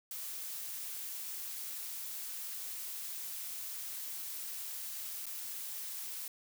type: noise with dropouts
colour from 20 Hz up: blue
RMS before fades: -42 dBFS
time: 0.11-6.28 s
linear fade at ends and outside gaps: 2 ms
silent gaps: 5.258-5.265 s
effects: none